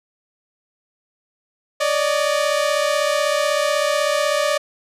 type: tone pair together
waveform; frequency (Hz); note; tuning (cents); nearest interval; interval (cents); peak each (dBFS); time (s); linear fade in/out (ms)
sawtooth; 571.9 / 608; D5 / D#5; -46 / -40; minor second; 106; -16; 1.8-4.58; 10
effects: low-pass 10000 Hz 12 dB/octave